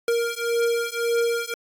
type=beating tone pair; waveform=square; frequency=467 / 468.8 Hz; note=A#4 / A#4; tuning=+3 / +10 cents; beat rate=1.8 Hz; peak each=-25 dBFS; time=0.08-1.54 s; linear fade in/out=2 ms; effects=AAC 64 kbps